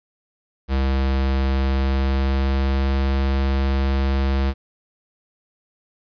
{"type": "tone with pitch glide", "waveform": "square", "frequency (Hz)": [66.9, 67.6], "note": ["C2", "C#2"], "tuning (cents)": [39, -43], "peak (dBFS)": -18, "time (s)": [0.68, 4.54], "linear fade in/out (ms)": 50, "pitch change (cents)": 18, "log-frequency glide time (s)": [1.48, 2.9], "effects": ["resampled to 11025 Hz", "9-bit"]}